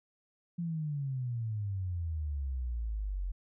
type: exponential sweep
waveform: sine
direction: down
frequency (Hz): 174.61 to 43.96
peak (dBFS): -32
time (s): 0.58-3.32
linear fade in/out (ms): 10
effects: none